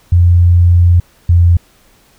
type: tone pair in turn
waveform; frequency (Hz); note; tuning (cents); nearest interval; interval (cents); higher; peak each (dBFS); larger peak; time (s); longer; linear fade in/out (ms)
sine; 87.31 / 86.41; F2 / F2; 0 / -18; unison; 18; first; -4; neither; 0.12-1 / 1.29-1.57; first; 5
effects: pink hiss -49 dBFS RMS until 2.18 s